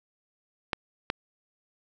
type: clicks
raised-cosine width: 0.3 ms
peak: -10 dBFS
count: 2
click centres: 0.732 / 1.101 s
effects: none